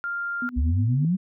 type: tone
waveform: sine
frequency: 1396.9 Hz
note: F6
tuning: in tune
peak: -26 dBFS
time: 0.04-0.49 s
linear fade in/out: 0 ms
type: tone with tremolo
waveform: sine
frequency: 246.9 Hz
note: B3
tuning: in tune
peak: -26 dBFS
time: 0.42-1.05 s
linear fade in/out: 2 ms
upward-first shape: sine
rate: 8.4 Hz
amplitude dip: 80%
type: exponential sweep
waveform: sine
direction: up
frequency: 65.5 to 195.6 Hz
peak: -19 dBFS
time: 0.56-1.17 s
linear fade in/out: 20 ms
effects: none